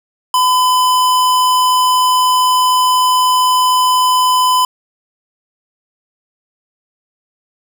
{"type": "tone", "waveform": "square", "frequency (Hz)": 1009, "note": "B5", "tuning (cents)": 37, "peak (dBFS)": -10, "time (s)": [0.34, 4.65], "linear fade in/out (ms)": 2, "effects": []}